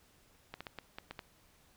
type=clicks; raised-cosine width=0.3 ms; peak=-26 dBFS; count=7; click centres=0.54 / 0.606 / 0.668 / 0.787 / 0.985 / 1.11 / 1.192 s; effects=pink hiss -66 dBFS RMS until 1.76 s